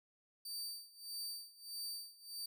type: tone with tremolo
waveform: sawtooth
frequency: 4627 Hz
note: D8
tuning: 27 cents flat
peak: -38 dBFS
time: 0.45-2.46 s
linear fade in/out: 5 ms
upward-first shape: sine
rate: 1.6 Hz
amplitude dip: 90%
effects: none